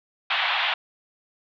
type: band-pass noise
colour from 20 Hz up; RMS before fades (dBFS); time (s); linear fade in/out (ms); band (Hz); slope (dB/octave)
white; -24; 0.3-0.74; 5; 690 to 3600; 48
effects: none